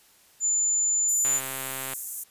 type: tone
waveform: sine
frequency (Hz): 7060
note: A8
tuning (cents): +5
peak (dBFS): -21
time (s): 0.4-1.41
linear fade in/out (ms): 50
type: high-pass noise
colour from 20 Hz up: white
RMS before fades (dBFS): -33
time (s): 1.08-2.24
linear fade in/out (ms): 10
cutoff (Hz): 6800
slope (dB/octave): 48
type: click train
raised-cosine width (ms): 0.3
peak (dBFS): -19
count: 92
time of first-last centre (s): 1.25-1.934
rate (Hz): 133
effects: white hiss -58 dBFS RMS until 2.3 s + resampled to 32000 Hz